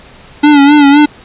square tone with vibrato, 288.3 Hz, D4, 32 cents flat, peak -3 dBFS, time 0.43-1.06 s, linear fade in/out 10 ms, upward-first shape sine, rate 3.9 Hz, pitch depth 63 cents each way, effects pink hiss -37 dBFS RMS until 1.24 s + resampled to 8000 Hz

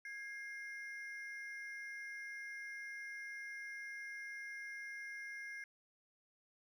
triangle ring-modulated tone, 1885 Hz, A#6, 19 cents sharp, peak -40 dBFS, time 0.05-5.64 s, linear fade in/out 2 ms, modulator 236 Hz, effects none

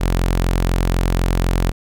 sawtooth tone, 44 Hz, F1, 14 cents sharp, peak -11 dBFS, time 0-1.72 s, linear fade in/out 20 ms, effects none

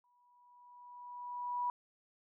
sine tone with exponential growth, 977 Hz, B5, 19 cents flat, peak -31 dBFS, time 0.04-1.7 s, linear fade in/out 1 ms, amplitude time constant 360 ms, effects none

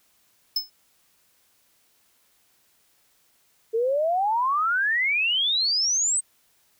square tone with exponential decay, 5210 Hz, E8, 21 cents flat, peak -19 dBFS, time 0.56-0.7 s, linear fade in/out 5 ms, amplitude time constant 30 ms
sine exponential sweep, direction up, 436.8 to 8420 Hz, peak -20 dBFS, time 3.73-6.21 s, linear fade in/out 20 ms
effects white hiss -64 dBFS RMS until 6.79 s

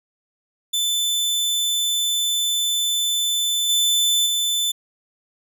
sawtooth tone with level steps, 3520 Hz, A7, in tune, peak -16 / -13 / -16 dBFS, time 0.73-4.72 s, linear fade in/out 10 ms, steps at 3.69 / 4.26 s, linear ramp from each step 5 ms, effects none

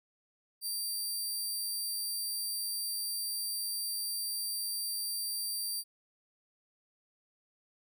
15% pulse tone, 4699 Hz, D8, in tune, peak -27 dBFS, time 0.61-5.84 s, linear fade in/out 50 ms, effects none

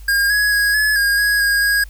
square tone with pitch steps, 1618 / 1674 / 1655 / 1706 / 1627 / 1660 / 1633 / 1643 Hz, G#6 / G#6 / G#6 / G#6 / G#6 / G#6 / G#6 / G#6, -46 / +13 / -6 / +46 / -36 / -1 / -30 / -19 cents, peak -14 dBFS, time 0.08-1.84 s, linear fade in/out 5 ms, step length 220 ms, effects added 50 Hz sine -33 dBFS peak until 1.89 s + white hiss -50 dBFS RMS until 1.89 s

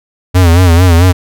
square tone with vibrato, 87.5 Hz, F2, 4 cents sharp, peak -4 dBFS, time 0.34-1.13 s, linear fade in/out 20 ms, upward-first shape sine, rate 4.5 Hz, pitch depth 100 cents each way, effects none

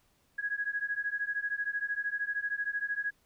sine beating tone pair, 1654 / 1667 Hz, G#6 / G#6, -8 / +6 cents, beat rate 13 Hz, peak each -34 / -34 dBFS, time 0.38-3.11 s, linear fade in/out 10 ms, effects pink hiss -70 dBFS RMS until 3.25 s

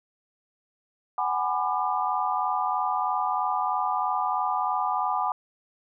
sine chord, G# half-diminished seventh, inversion third, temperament just, 747.5 / 830.6 / 996.7 / 1196.1 Hz, F#5 / G#5 / B5 / D6, +17 / 0 / +16 / +31 cents, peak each -29 dBFS, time 1.18-5.32 s, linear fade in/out 2 ms, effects none

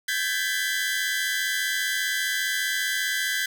sawtooth tone cluster, 1554 / 1634 / 1729 / 1995 Hz, G6 / G#6 / A6 / B6, -16 / -29 / -31 / +17 cents, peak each -26 / -26 / -28 / -26 dBFS, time 0.08-3.46 s, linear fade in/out 5 ms, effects none

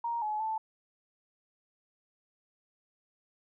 sine tone with pitch steps, 936 / 851 / 879 Hz, A#5 / G#5 / A5, +7 / +42 / -2 cents, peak -30 dBFS, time 0.04-0.58 s, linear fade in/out 5 ms, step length 180 ms, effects none

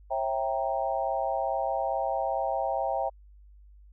sine chord, C# diminished seventh, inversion none, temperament equal with one note detuned, 541.7 / 659.3 / 784 / 932.3 Hz, C#5 / E5 / G5 / Bb5, -40 / 0 / 0 / 0 cents, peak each -32 / -31 / -30 / -35 dBFS, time 0.1-3.1 s, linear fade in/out 20 ms, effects added 50 Hz sine -50 dBFS peak until 3.92 s

